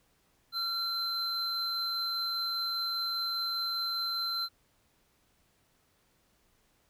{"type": "tone pair together", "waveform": "triangle", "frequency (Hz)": [1365, 4090], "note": ["F6", "C8"], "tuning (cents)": [-40, -40], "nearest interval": "octave + perfect fifth", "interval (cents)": 1900, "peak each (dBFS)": [-36, -30], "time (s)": [0.52, 4.49], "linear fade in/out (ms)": 50, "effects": ["pink hiss -70 dBFS RMS until 6.89 s"]}